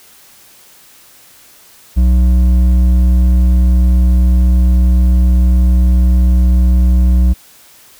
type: tone with hard clipping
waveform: sine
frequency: 61.74 Hz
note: B1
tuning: in tune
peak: -8 dBFS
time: 1.96-7.34 s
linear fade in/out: 20 ms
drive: 7 dB
effects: white hiss -43 dBFS RMS until 7.99 s